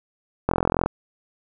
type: click train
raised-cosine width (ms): 1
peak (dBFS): -5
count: 17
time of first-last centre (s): 0.49-0.86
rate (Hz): 43.2
effects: none